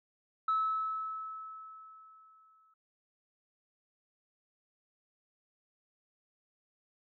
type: tone with exponential decay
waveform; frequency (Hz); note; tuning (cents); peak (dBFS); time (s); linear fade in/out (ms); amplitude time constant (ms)
sine; 1300; E6; -24; -25; 0.48-2.74; 5; 490
effects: tanh soft clip ceiling -23 dBFS